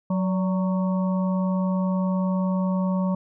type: harmonic tone with a mistuned harmonic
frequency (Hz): 185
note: F#3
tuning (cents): 0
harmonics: 1 / 3 / 5 / 6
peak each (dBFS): -21 / -31 / -35 / -37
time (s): 0.1-3.15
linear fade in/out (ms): 5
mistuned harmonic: 3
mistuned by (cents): +58
effects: none